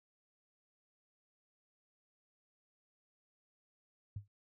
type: tone with exponential decay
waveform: sine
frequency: 101.9 Hz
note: G#2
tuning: 32 cents flat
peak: -36 dBFS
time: 4.16-4.28 s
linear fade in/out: 5 ms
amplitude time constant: 24 ms
effects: none